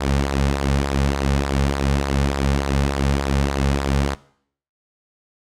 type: tone with flanger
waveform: sawtooth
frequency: 69.3 Hz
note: C#2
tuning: in tune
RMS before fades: -20 dBFS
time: 0-4.15 s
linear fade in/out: 10 ms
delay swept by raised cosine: 0.32 to 3.12 ms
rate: 3.4 Hz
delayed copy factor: -0.6
effects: noise-tail reverb RT60 0.6 s tail -20 dB re dry + low-pass 9000 Hz 12 dB/octave